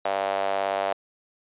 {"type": "tone with high-pass filter", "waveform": "sawtooth", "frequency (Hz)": 98, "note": "G2", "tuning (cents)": 0, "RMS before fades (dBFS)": -26, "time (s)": [0.05, 0.93], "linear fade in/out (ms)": 5, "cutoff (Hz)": 650, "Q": 4.4, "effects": ["resampled to 8000 Hz"]}